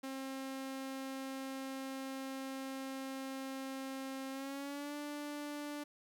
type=tone with pitch glide; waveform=sawtooth; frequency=267.2 to 293.1 Hz; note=C4 to D4; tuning=+36 to -3 cents; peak=-37 dBFS; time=0.03-5.84 s; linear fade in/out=10 ms; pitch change=+161 cents; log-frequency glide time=4.31-4.95 s; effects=12-bit